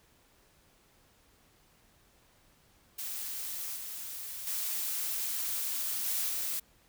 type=noise with level steps; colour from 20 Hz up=blue; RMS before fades=-38 / -41 / -34 / -32 / -34 dBFS; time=2.98-6.6 s; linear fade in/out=10 ms; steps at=3.76 / 4.47 / 6.06 / 6.29 s; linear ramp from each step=2 ms; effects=pink hiss -65 dBFS RMS until 6.88 s